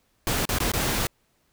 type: noise with dropouts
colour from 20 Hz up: pink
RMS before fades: -25 dBFS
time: 0.27-1.07 s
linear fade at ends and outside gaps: 1 ms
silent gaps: 0.454-0.49 / 0.586-0.602 / 0.718-0.736 s
effects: pink hiss -68 dBFS RMS until 1.52 s